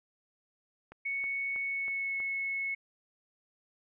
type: click train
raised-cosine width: 0.5 ms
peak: -33 dBFS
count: 5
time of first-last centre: 0.92-2.202 s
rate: 3.12 Hz
type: tone with pitch glide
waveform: sine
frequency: 2217 to 2194 Hz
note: C#7 to C#7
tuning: 0 to -18 cents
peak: -31 dBFS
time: 1.05-2.75 s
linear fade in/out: 10 ms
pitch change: -18 cents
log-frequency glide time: 1.62-2.18 s
effects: none